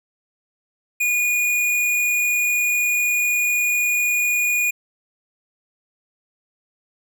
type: tone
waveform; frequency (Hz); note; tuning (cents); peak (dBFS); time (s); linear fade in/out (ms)
square; 2448; D#7; -29; -18; 1-4.71; 10
effects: none